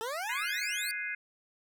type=exponential sweep; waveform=20% pulse; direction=up; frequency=430 to 4699 Hz; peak=-29 dBFS; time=0.01-0.91 s; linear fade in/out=0 ms
type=chord; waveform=sine; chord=Ab dominant seventh; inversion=third; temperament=equal; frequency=1480 / 1661.2 / 2093 / 2489 Hz; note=Gb6 / Ab6 / C7 / Eb7; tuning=0 / 0 / 0 / 0 cents; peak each=-42 / -38 / -37 / -40 dBFS; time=0.29-1.15 s; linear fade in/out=5 ms
effects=none